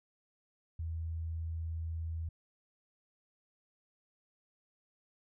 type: tone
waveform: sine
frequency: 81.7 Hz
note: E2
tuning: 15 cents flat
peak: -35 dBFS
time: 0.79-2.29 s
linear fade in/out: 5 ms
effects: none